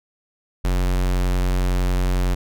square tone, 45.47 Hz, F#1, 29 cents flat, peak -18 dBFS, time 0.64-2.35 s, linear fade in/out 10 ms, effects none

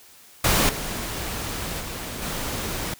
pink noise with level steps, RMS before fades -19 / -30 / -33 / -29 dBFS, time 0.44-2.94 s, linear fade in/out 5 ms, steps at 0.69 / 1.8 / 2.22 s, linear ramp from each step 2 ms, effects white hiss -50 dBFS RMS until 2.99 s

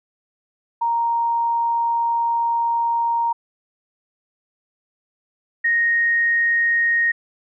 sine tone pair in turn, 932.3 / 1864.6 Hz, A#5 / A#6, 0 / 0 cents, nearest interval octave, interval 1200 cents, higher second, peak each -17 / -15 dBFS, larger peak second, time 0.81-3.33 / 5.64-7.12 s, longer first, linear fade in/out 10 ms, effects none

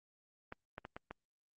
clicks, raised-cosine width 0.5 ms, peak -29 dBFS, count 5, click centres 0.524 / 0.781 / 0.851 / 0.965 / 1.11 s, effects Opus 24 kbps

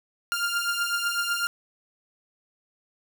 sawtooth beating tone pair, 1396.9 / 1404.9 Hz, F6 / F6, 0 / +10 cents, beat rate 8 Hz, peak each -23 / -26 dBFS, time 0.32-1.47 s, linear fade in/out 0 ms, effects none

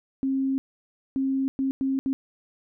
sine tone bursts at uneven times, 268.2 Hz, C4, 43 cents sharp, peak -22 dBFS, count 5, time 0.23-0.58 / 1.16-1.48 / 1.59-1.71 / 1.81-1.99 / 2.06-2.13 s, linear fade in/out 0 ms, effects none

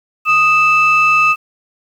sine tone pair together, 1244 / 2636 Hz, D#6 / E7, -1 / -1 cents, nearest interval octave + minor second, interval 1300 cents, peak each -10 dBFS, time 0.25-1.36 s, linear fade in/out 50 ms, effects tanh soft clip ceiling -3 dBFS + 7-bit

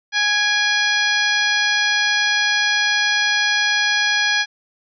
harmonic tone with a mistuned harmonic, 830.6 Hz, G#5, in tune, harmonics 1 / 2 / 3 / 4 / 5 / 6 / 7, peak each -28 / -18 / -24 / -23 / -26 / -26 / -30 dBFS, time 0.12-4.46 s, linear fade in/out 50 ms, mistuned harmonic 3, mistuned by -59 cents, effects none

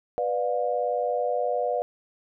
sine chord, B diminished, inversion none, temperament just, 493.9 / 592.7 / 711.2 Hz, B4 / D5 / F5, 0 / +16 / +31 cents, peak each -27 / -28 / -28 dBFS, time 0.18-1.82 s, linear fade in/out 0 ms, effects none

